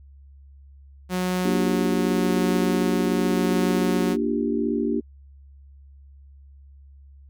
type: tone with tremolo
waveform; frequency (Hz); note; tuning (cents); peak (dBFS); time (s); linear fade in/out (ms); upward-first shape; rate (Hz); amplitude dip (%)
sawtooth; 182.5; F#3; -24; -18; 1.09-4.17; 50; triangle; 0.88; 25
type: chord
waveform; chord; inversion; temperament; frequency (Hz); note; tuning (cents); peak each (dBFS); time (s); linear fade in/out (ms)
sine; G minor seventh; first; equal with one note detuned; 233.1 / 295 / 349.2 / 392; Bb3 / D4 / F4 / G4; 0 / +8 / 0 / 0; -25 / -26 / -30 / -27; 1.44-5.01; 20
effects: added 69 Hz sine -45 dBFS peak until 7.29 s